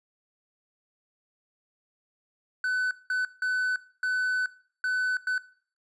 triangle tone bursts at uneven times, 1505 Hz, F#6, 29 cents sharp, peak -23 dBFS, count 6, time 2.64-2.91 / 3.1-3.25 / 3.42-3.76 / 4.03-4.46 / 4.84-5.17 / 5.27-5.38 s, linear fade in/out 2 ms, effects noise-tail reverb RT60 0.5 s tail -19 dB re dry + resampled to 24000 Hz

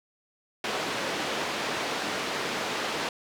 pink band-pass noise, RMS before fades -31 dBFS, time 0.64-3.09 s, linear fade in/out 2 ms, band 310 to 4600 Hz, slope 12 dB/octave, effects none

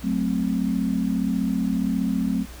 sine chord, F# diminished, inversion none, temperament equal, 185 / 220 / 261.6 Hz, F#3 / A3 / C4, 0 / 0 / 0 cents, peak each -25 dBFS, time 0.02-2.46 s, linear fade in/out 50 ms, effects added 60 Hz sine -40 dBFS peak until 2.6 s + pink hiss -44 dBFS RMS until 2.6 s

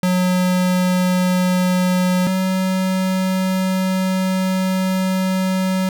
square tone pair in turn, 182.3 / 187.53 Hz, F#3 / F#3, -25 / +24 cents, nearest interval unison, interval 49 cents, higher second, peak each -15 / -17 dBFS, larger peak first, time 0.03-2.27 / 2.27-5.89 s, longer second, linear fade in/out 2 ms, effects none

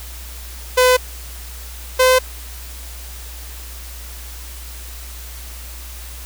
sawtooth tone pair in turn, 505 / 512.9 Hz, B4 / C5, +39 / -35 cents, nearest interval unison, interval 26 cents, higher second, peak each -6 dBFS, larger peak neither, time 0.77-0.97 / 1.99-2.19 s, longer neither, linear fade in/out 10 ms, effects added 60 Hz sine -32 dBFS peak until 6.25 s + white hiss -37 dBFS RMS until 6.25 s

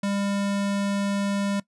square tone, 200 Hz, G3, 35 cents sharp, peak -24 dBFS, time 0.03-1.6 s, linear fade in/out 5 ms, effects noise-tail reverb RT60 0.1 s tail -20 dB re dry + resampled to 24000 Hz

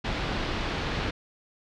pink low-pass noise, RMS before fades -30 dBFS, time 0.04-1.11 s, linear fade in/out 10 ms, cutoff 4300 Hz, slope 24 dB/octave, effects none

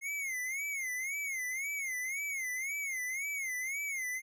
square tone with vibrato, 2140 Hz, C7, 38 cents sharp, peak -35 dBFS, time 0.01-4.22 s, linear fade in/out 50 ms, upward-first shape sine, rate 1.9 Hz, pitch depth 130 cents each way, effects none

